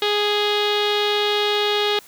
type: tone with low-pass filter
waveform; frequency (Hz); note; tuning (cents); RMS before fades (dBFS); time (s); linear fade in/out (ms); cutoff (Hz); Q
sawtooth; 415.3; G#4; 0; -20; 0.02-1.99; 2; 3600; 5.5
effects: white hiss -47 dBFS RMS until 2.07 s